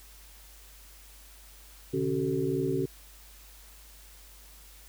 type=tone cluster; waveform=sine; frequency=127.7 / 147.3 / 275.3 / 378.3 / 441 Hz; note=C3 / D3 / C#4 / F#4 / A4; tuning=-42 / +6 / -12 / +38 / +4 cents; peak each=-37 / -34 / -32 / -29 / -35 dBFS; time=1.93-2.86 s; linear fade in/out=10 ms; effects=added 50 Hz sine -52 dBFS peak until 4.88 s + white hiss -54 dBFS RMS until 4.88 s